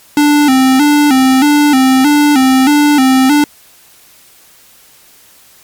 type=tone with vibrato; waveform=square; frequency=277.4 Hz; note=C#4; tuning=1 cent sharp; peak=-6 dBFS; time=0.17-3.44 s; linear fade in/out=2 ms; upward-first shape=square; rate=1.6 Hz; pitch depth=100 cents each way; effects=white hiss -43 dBFS RMS until 5.63 s + MP3 96 kbps